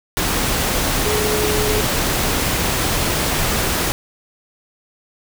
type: tone in noise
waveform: sine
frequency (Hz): 423.8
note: G#4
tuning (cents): +35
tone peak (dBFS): -20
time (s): 1.06-1.81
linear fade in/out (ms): 0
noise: pink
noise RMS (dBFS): -19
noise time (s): 0.17-3.92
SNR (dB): -4
effects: none